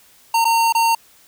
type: tone with dropouts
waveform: square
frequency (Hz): 916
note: A#5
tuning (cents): -31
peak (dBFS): -14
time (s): 0.34-0.95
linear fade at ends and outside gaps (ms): 5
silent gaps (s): 0.445-0.451 / 0.725-0.749
effects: white hiss -51 dBFS RMS until 1.27 s